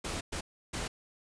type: noise bursts at uneven times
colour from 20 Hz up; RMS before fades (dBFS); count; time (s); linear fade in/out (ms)
pink; -36; 3; 0.04-0.21 / 0.32-0.41 / 0.73-0.88; 10
effects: resampled to 22050 Hz